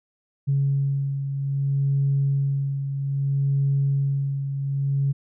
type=beating tone pair; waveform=sine; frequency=138.59 / 139.21 Hz; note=C#3 / C#3; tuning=0 / +8 cents; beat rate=0.62 Hz; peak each=-20 / -28 dBFS; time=0.47-5.13 s; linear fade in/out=20 ms; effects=tanh soft clip ceiling -13 dBFS